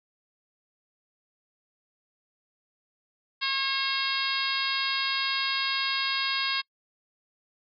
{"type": "harmonic tone", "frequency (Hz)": 542, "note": "C#5", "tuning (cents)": -39, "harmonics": [2, 3, 4, 5, 6, 7, 8, 9], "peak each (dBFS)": [-34, -34, -34, -34, -34, -34, -34, -34], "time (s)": [3.41, 6.62], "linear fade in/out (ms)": 20, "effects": ["noise-tail reverb RT60 0.1 s tail -26 dB re dry"]}